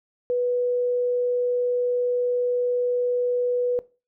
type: tone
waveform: sine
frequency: 491.4 Hz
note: B4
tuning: 9 cents flat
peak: -20 dBFS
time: 0.3-3.79 s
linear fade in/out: 0 ms
effects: noise-tail reverb RT60 0.3 s tail -19 dB re dry